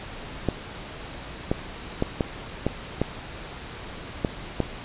clicks, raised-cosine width 2 ms, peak -8 dBFS, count 8, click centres 0.487 / 1.515 / 2.024 / 2.208 / 2.666 / 3.016 / 4.248 / 4.603 s, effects pink hiss -38 dBFS RMS until 4.84 s + resampled to 8000 Hz

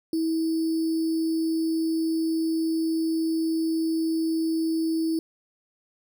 sine tone with sample-and-hold, 323.5 Hz, E4, 32 cents flat, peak -22 dBFS, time 0.13-5.19 s, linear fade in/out 2 ms, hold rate 4900 Hz, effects none

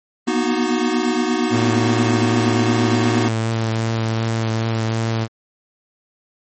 square chord, B major seventh, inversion third, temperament equal with one note detuned, 238.3 / 246.9 / 311.1 / 370 Hz, A#3 / B3 / D#4 / F#4, +38 / 0 / 0 / 0 cents, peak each -23 dBFS, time 0.27-3.29 s, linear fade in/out 10 ms
sawtooth tone with vibrato, 112.7 Hz, A2, 42 cents sharp, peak -14 dBFS, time 1.5-5.28 s, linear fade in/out 50 ms, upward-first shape triangle, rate 2.6 Hz, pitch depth 17 cents each way
effects MP3 32 kbps

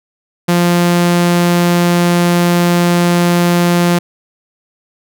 sawtooth tone, 174.2 Hz, F3, 4 cents flat, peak -5 dBFS, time 0.48-3.99 s, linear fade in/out 10 ms, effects none

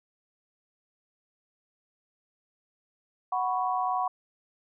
sine chord, F# suspended fourth, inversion none, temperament just, 740 / 986.7 / 1110 Hz, F#5 / B5 / C#6, 0 / -2 / +2 cents, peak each -28 / -31 / -31 dBFS, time 3.32-4.08 s, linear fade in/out 5 ms, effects none

